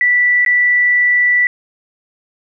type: tone with dropouts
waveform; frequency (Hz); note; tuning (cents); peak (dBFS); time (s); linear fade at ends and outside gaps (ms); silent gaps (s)
sine; 1966; B6; -8; -9; 0.01-1.47; 1; 0.449-0.462
effects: none